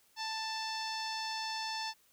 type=tone with low-pass filter; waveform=sawtooth; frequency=884 Hz; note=A5; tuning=8 cents sharp; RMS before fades=-38 dBFS; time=0.16-1.94 s; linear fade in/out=50 ms; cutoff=5100 Hz; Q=4.6; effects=white hiss -68 dBFS RMS until 2.12 s